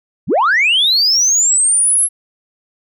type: linear sweep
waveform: sine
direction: up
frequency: 84.1 to 11175 Hz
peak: -8 dBFS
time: 0.27-2.09 s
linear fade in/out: 50 ms
effects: tanh soft clip ceiling -7 dBFS